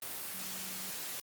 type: tone in noise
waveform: sine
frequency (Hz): 188.2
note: F#3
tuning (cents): +30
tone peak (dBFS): -51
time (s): 0.34-0.9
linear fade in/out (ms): 2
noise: white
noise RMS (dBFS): -41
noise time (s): 0.02-1.2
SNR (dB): -13
effects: high-pass 100 Hz 12 dB/octave + Opus 32 kbps